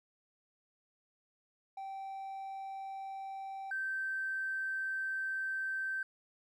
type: tone pair in turn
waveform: triangle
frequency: 777 / 1554 Hz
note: G5 / G6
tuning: -16 / -16 cents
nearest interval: octave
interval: 1200 cents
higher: second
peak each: -38 / -30 dBFS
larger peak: second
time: 1.77-3.71 / 3.71-6.03 s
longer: second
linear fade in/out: 5 ms
effects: tanh soft clip ceiling -32 dBFS